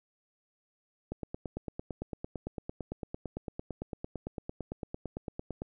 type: click train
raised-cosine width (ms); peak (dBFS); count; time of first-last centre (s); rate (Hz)
2; -23; 41; 1.12-5.619; 8.89
effects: none